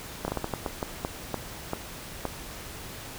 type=slowing click train; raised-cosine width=1 ms; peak=-14 dBFS; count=12; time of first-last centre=0.25-2.253 s; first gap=30 ms; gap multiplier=1.33; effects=pink hiss -41 dBFS RMS until 3.18 s